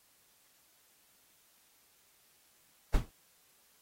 brown noise with exponential decay, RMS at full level -22 dBFS, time 2.94-3.11 s, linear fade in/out 5 ms, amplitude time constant 35 ms, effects white hiss -67 dBFS RMS until 3.81 s + AAC 48 kbps

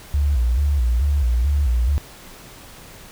sine tone with vibrato, 65.5 Hz, C2, 2 cents sharp, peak -15 dBFS, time 0.14-1.98 s, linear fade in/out 0 ms, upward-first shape square, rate 2.3 Hz, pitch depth 160 cents each way, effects pink hiss -42 dBFS RMS until 3.11 s

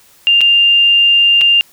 sine tone with dropouts, 2797 Hz, F7, 2 cents sharp, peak -6 dBFS, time 0.27-1.61 s, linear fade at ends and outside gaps 0 ms, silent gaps 0.408-0.414 / 1.411-1.415 s, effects white hiss -47 dBFS RMS until 1.72 s

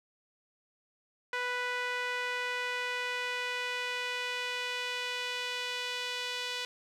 sawtooth tone with band-pass filter sweep, 493.9 Hz, B4, in tune, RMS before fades -35 dBFS, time 1.33-6.65 s, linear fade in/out 2 ms, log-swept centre 1800 to 3400 Hz, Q 1.5, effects none

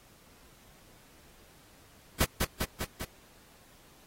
pink noise with echo, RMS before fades -25 dBFS, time 2.2-2.25 s, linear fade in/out 10 ms, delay 200 ms, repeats 4, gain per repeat -3 dB, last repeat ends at 3.05 s, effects pink hiss -59 dBFS RMS until 4.06 s + AAC 48 kbps

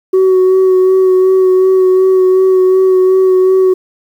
sine tone with vibrato, 374.4 Hz, F#4, 20 cents sharp, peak -3 dBFS, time 0.13-3.74 s, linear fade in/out 10 ms, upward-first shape sine, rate 2.7 Hz, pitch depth 18 cents each way, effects tanh soft clip ceiling -4 dBFS + 7-bit

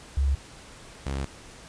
sine / sawtooth tone pair in turn, 68.8 / 68.17 Hz, C#2 / C#2, -12 / -28 cents, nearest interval unison, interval 16 cents, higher first, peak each -20 / -24 dBFS, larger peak first, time 0.17-0.35 / 1.06-1.25 s, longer second, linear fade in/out 5 ms, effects pink hiss -47 dBFS RMS until 1.68 s + resampled to 22050 Hz

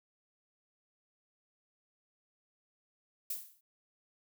violet noise with exponential decay, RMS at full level -34 dBFS, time 3.3-3.61 s, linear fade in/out 5 ms, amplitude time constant 67 ms, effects none

